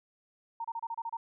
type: tone bursts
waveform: sine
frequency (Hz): 920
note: A#5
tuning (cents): -23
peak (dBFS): -33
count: 8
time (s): 0.6-1.17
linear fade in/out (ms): 5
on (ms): 45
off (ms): 30
effects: none